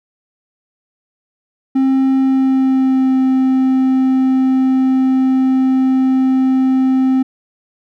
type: tone with pitch glide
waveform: triangle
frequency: 265.9 to 261.6 Hz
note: C4 to C4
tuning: +28 to 0 cents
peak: -8 dBFS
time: 1.75-7.23 s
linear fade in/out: 10 ms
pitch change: -28 cents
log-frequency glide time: 2.18-3.17 s
effects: none